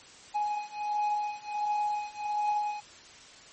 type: beating tone pair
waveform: triangle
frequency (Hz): 835 / 836.4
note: G#5 / G#5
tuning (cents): +9 / +12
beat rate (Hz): 1.4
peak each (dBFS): -30 / -29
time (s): 0.34-2.81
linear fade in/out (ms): 20
effects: white hiss -51 dBFS RMS until 3.52 s + MP3 32 kbps